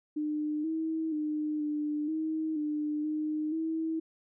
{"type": "tone with pitch steps", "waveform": "sine", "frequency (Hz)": [301.8, 320.6, 303.5, 298.7, 315.8, 300.2, 306.5, 322.1], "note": ["D4", "E4", "D#4", "D4", "D#4", "D4", "D#4", "E4"], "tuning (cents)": [47, -48, -43, 29, 26, 38, -26, -40], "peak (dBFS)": -29, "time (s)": [0.16, 4], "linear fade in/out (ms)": 10, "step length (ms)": 480, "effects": []}